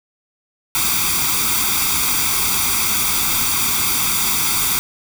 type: noise with comb filter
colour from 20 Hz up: white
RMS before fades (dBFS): -18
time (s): 0.75-4.79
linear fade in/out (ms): 0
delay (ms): 0.85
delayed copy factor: +0.8
effects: none